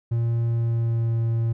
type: tone with pitch glide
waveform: triangle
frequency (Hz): 116.54 to 114.87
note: A#2 to A#2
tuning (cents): 0 to -25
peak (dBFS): -18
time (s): 0.11-1.53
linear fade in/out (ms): 10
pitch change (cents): -25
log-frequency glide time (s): 0.46-1.16
effects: none